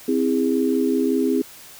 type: chord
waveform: sine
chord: C augmented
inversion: none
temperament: just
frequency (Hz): 261.6 / 327 / 408.8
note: C4 / E4 / G#4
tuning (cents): 0 / -14 / -27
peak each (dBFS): -20 / -23 / -22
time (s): 0.08-1.42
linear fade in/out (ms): 5
effects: white hiss -43 dBFS RMS until 1.79 s